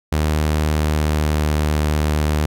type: tone with pitch glide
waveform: sawtooth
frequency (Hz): 76.6 to 75.72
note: D#2 to D#2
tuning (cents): -27 to -47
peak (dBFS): -12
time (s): 0.12-2.46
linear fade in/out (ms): 5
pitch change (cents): -20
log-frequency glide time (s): 0.68-1.56
effects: none